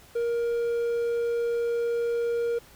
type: tone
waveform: triangle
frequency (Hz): 470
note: A#4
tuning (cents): +14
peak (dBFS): -22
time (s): 0.15-2.59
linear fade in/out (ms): 10
effects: pink hiss -53 dBFS RMS until 2.75 s